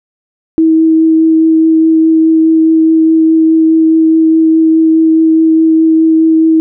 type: tone with vibrato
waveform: sine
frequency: 321.2 Hz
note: E4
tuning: 45 cents flat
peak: -4 dBFS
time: 0.58-6.6 s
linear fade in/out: 0 ms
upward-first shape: triangle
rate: 4.8 Hz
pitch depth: 11 cents each way
effects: none